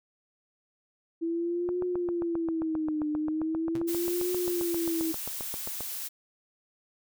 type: tone with vibrato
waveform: sine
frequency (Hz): 329.6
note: E4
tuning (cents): 0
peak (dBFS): -27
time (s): 1.21-5.13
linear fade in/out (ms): 20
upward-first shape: triangle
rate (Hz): 0.4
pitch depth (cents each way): 160
type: click train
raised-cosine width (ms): 1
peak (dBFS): -24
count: 32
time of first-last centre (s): 1.69-5.807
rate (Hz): 7.53
type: tone with exponential decay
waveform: sawtooth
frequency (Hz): 127.4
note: C3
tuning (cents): -46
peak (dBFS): -30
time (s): 3.75-3.86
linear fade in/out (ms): 0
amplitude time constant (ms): 22
type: noise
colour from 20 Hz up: blue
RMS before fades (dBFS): -36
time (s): 3.87-6.09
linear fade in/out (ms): 20
effects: none